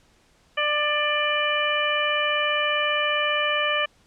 harmonic tone with a mistuned harmonic, 595 Hz, D5, 22 cents sharp, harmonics 1 / 2 / 3 / 4 / 5, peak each -27 / -27 / -27 / -27 / -27 dBFS, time 0.57-3.86 s, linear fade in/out 10 ms, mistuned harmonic 3, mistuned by -17 cents, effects pink hiss -60 dBFS RMS until 4.06 s + low-pass 8000 Hz 12 dB/octave

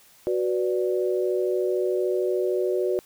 sine chord, B minor, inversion second, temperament equal, 370 / 493.9 / 587.3 Hz, F#4 / B4 / D5, 0 / 0 / 0 cents, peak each -23 / -28 / -29 dBFS, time 0.27-2.99 s, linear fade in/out 0 ms, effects white hiss -55 dBFS RMS until 3.05 s

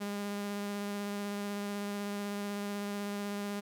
sawtooth tone with vibrato, 203.3 Hz, G#3, 37 cents flat, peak -31 dBFS, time 0-3.61 s, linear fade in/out 20 ms, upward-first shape sine, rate 16 Hz, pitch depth 11 cents each way, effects none

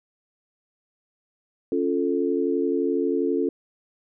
sine chord, Db augmented, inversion none, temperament equal, 277.2 / 349.2 / 440 Hz, Db4 / F4 / A4, 0 / 0 / 0 cents, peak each -25 dBFS, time 1.72-3.49 s, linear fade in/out 2 ms, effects none

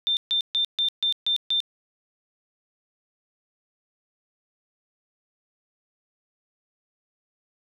sine tone bursts, 3584 Hz, A7, 31 cents sharp, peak -20 dBFS, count 7, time 0.07-1.603 s, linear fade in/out 0 ms, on 99 ms, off 140 ms, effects none

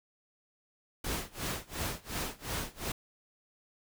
pink noise with tremolo, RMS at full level -34 dBFS, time 1.04-2.92 s, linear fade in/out 5 ms, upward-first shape sine, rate 2.8 Hz, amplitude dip 95%, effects none

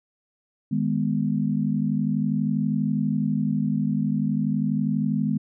sine chord, G# minor, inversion second, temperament equal with one note detuned, 155.56 / 207.7 / 248.1 Hz, D#3 / G#3 / B3, 0 / 0 / +8 cents, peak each -26 / -24 / -26 dBFS, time 0.71-5.38 s, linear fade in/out 10 ms, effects none

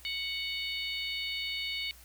harmonic tone, 740 Hz, F#5, in tune, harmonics 3 / 4 / 5 / 6, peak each -37 / -38 / -39 / -40 dBFS, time 0.05-1.91 s, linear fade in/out 0 ms, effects added 60 Hz sine -55 dBFS peak until 2.04 s + white hiss -56 dBFS RMS until 2.04 s

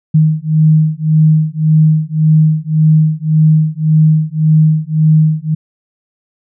sine beating tone pair, 155.2 / 157 Hz, D#3 / D#3, -4 / +16 cents, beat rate 1.8 Hz, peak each -10 dBFS, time 0.14-5.55 s, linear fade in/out 10 ms, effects none

